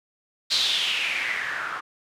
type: noise with low-pass filter sweep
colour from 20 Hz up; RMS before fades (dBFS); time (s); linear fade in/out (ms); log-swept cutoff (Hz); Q
blue; -26; 0.5-1.81; 20; 4200 to 1300; 5.1
effects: none